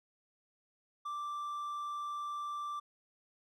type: tone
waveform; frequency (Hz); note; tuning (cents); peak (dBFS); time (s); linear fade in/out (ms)
triangle; 1174.7; D6; 0; -35; 1.05-2.8; 10
effects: none